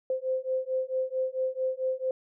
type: beating tone pair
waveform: sine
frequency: 517 / 521.5 Hz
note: C5 / C5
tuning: -21 / -6 cents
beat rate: 4.5 Hz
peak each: -30 dBFS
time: 0.1-2.11 s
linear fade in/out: 2 ms
effects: none